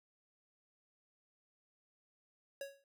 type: tone with exponential decay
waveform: square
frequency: 554.4 Hz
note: C#5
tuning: in tune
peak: -39 dBFS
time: 2.61-2.84 s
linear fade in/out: 2 ms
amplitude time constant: 50 ms
effects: none